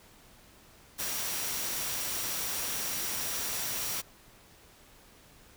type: tone in noise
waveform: sine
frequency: 5710 Hz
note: F8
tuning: 37 cents sharp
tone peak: -42 dBFS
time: 0.98-4.02 s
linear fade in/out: 20 ms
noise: white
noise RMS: -34 dBFS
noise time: 0.98-4.02 s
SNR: -11 dB
effects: pink hiss -57 dBFS RMS until 5.56 s